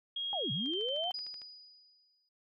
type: tone with pitch glide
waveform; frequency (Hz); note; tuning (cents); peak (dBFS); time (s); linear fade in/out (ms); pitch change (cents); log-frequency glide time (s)
sine; 3272 to 3103; G#7 to G7; -26 to -18; -34; 0.16-1.12; 5; -92; 0.56-0.81
type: linear two-way sweep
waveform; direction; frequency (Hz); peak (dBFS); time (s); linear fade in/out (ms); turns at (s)
sine; down then up; 836 to 119.4 to 750; -35; 0.33-1.11; 0; 0.52
type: click train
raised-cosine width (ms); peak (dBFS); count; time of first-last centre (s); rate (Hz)
0.2; -37; 11; 0.66-1.418; 13.2
type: tone with exponential decay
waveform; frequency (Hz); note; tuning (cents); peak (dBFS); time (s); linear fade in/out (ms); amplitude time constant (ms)
sine; 4936; D#8; -15; -36; 1.14-2.29; 5; 250
effects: none

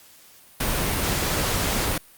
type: noise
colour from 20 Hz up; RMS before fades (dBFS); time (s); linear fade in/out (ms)
pink; -24; 0.6-1.98; 5
effects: white hiss -51 dBFS RMS until 2.17 s + Opus 48 kbps

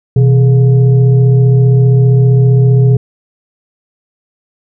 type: tone with frequency modulation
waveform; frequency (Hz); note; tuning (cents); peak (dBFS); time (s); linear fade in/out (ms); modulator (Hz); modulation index
sine; 126.9; B2; +47; -4; 0.16-2.97; 5; 289; 0.48
effects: none

